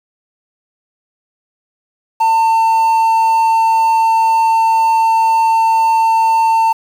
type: tone with quantisation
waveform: triangle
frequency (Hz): 899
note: A5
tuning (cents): +37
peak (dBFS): -7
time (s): 2.2-6.73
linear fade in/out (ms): 10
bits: 6
effects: none